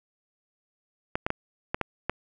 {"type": "clicks", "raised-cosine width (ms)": 0.5, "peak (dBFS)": -11, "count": 6, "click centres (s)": [1.155, 1.265, 1.304, 1.745, 1.813, 2.096], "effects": []}